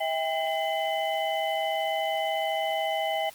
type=tone cluster; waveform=sine; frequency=644 / 798 / 2042 / 3003 Hz; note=E5 / G5 / C7 / F#7; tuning=-41 / +31 / -43 / +25 cents; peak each=-29 / -29 / -35 / -35 dBFS; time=0-3.3 s; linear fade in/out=10 ms; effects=white hiss -50 dBFS RMS until 3.34 s + Opus 24 kbps